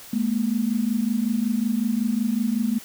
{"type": "tone pair together", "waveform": "sine", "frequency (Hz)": [212.7, 238.1], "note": ["G#3", "A#3"], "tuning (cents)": [42, 37], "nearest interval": "major second", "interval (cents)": 195, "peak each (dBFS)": -23, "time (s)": [0.13, 2.79], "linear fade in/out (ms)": 5, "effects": ["white hiss -43 dBFS RMS until 2.84 s"]}